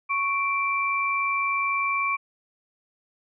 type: tone pair together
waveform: sine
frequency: 1108.7 / 2345 Hz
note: C#6 / D7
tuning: 0 / -3 cents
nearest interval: octave + minor second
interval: 1297 cents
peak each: -25 dBFS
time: 0.09-2.17 s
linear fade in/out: 20 ms
effects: none